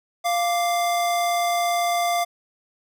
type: tone pair together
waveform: square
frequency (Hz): 696.8 / 1174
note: F5 / D6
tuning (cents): -4 / -1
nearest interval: major sixth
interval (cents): 903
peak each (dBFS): -21 / -30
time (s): 0.24-2.25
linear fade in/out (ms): 20
effects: none